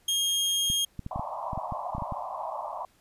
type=tone; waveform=sawtooth; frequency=3241 Hz; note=G#7; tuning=43 cents flat; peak=-21 dBFS; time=0.08-0.85 s; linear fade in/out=5 ms
type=clicks; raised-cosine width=5 ms; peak=-22 dBFS; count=12; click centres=0.701 / 0.993 / 1.064 / 1.16 / 1.195 / 1.532 / 1.576 / 1.723 / 1.95 / 1.982 / 2.022 / 2.123 s
type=band-pass noise; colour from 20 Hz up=white; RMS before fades=-35 dBFS; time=1.11-2.85 s; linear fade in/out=2 ms; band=590 to 1100 Hz; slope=96 dB/octave
effects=pink hiss -64 dBFS RMS until 3 s + resampled to 32000 Hz